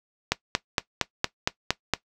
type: click train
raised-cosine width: 0.2 ms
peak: -3 dBFS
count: 8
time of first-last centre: 0.32-1.937 s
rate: 4.33 Hz
effects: noise-tail reverb RT60 0.1 s tail -18 dB re dry